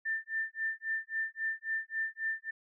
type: tone with tremolo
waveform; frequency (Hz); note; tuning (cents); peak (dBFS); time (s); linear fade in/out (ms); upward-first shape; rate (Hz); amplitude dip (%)
sine; 1786; A6; +25; -29; 0.05-2.51; 10; sine; 3.7; 100
effects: none